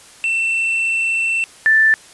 triangle / sine tone pair in turn, 2686 / 1766 Hz, E7 / A6, +32 / +6 cents, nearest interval perfect fifth, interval 726 cents, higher first, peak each -14 / -9 dBFS, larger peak second, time 0.24-1.44 / 1.66-1.94 s, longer first, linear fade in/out 0 ms, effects white hiss -43 dBFS RMS until 2.13 s + resampled to 24000 Hz

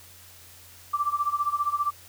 sine tone with tremolo, 1171 Hz, D6, 5 cents flat, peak -20 dBFS, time 0.93-1.91 s, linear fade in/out 10 ms, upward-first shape sine, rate 15 Hz, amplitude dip 85%, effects added 89 Hz sine -55 dBFS peak until 2.08 s + white hiss -50 dBFS RMS until 2.08 s

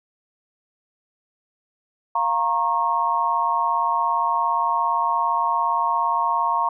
sine chord, Bb minor, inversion second, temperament equal with one note detuned, 698.5 / 932.3 / 1089.7 Hz, F5 / Bb5 / Db6, 0 / 0 / -30 cents, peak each -27 / -21 / -22 dBFS, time 2.15-6.69 s, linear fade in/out 5 ms, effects none

